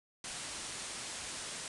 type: low-pass noise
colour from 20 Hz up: white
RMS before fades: -43 dBFS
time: 0.24-1.68 s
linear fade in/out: 2 ms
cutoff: 9900 Hz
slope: 96 dB/octave
effects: none